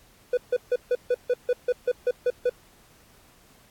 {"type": "tone bursts", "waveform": "triangle", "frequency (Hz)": 493.9, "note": "B4", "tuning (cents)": 0, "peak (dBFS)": -17, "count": 12, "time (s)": [0.33, 2.496], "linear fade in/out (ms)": 5, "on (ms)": 43, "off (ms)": 150, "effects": ["pink hiss -57 dBFS RMS until 3.7 s", "AAC 64 kbps"]}